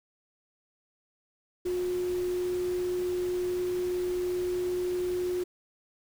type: tone in noise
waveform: sine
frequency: 360.1 Hz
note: F#4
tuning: 47 cents flat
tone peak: -27 dBFS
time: 1.65-5.44 s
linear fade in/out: 10 ms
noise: pink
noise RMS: -45 dBFS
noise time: 1.65-5.44 s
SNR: +15 dB
effects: none